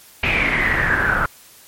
pink noise with low-pass filter sweep, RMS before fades -18 dBFS, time 0.23-1.26 s, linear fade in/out 5 ms, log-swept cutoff 2500 to 1400 Hz, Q 9.7, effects white hiss -46 dBFS RMS until 1.67 s + MP3 64 kbps

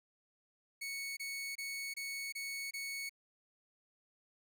sawtooth tone bursts, 2217 Hz, C#7, in tune, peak -36 dBFS, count 6, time 0.81-3.095 s, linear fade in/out 10 ms, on 360 ms, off 25 ms, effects none

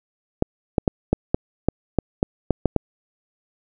clicks, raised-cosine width 2 ms, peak -3 dBFS, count 11, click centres 0.424 / 0.782 / 0.878 / 1.13 / 1.345 / 1.686 / 1.987 / 2.229 / 2.507 / 2.657 / 2.763 s, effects none

